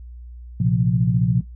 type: chord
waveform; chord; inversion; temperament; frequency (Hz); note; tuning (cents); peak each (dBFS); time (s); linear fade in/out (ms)
sine; Bb suspended second; none; equal; 116.54 / 130.81 / 174.61; Bb2 / C3 / F3; 0 / 0 / 0; -20; 0.6-1.41; 5
effects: noise-tail reverb RT60 0.2 s tail -21 dB re dry + added 60 Hz sine -35 dBFS peak until 1.55 s